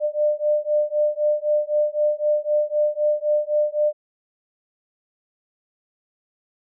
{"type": "beating tone pair", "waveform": "sine", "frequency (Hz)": [597, 600.9], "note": ["D5", "D5"], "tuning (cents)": [28, 40], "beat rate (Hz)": 3.9, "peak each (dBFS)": -21, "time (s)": [0, 3.93], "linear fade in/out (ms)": 50, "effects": []}